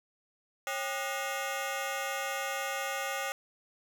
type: ring-modulated tone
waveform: 15% pulse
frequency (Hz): 670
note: E5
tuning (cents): +28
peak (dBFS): -23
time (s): 0.67-3.32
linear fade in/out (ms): 0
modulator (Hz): 123
effects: none